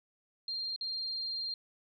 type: tone with dropouts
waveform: sine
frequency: 4193 Hz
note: C8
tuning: 3 cents sharp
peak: -34 dBFS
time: 0.48-1.54 s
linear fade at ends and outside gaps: 2 ms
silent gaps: 0.762-0.81 s
effects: none